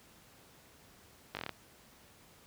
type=slowing click train; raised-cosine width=0.3 ms; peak=-21 dBFS; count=7; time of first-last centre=1.35-1.493 s; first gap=19 ms; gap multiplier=1.09; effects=pink hiss -60 dBFS RMS until 2.46 s + high-pass 60 Hz 12 dB/octave